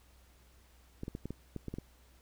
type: clicks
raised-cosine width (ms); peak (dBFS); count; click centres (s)
3; -26; 9; 1.034 / 1.081 / 1.151 / 1.256 / 1.306 / 1.563 / 1.683 / 1.74 / 1.785
effects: added 62 Hz sine -61 dBFS peak until 2.21 s + pink hiss -66 dBFS RMS until 2.21 s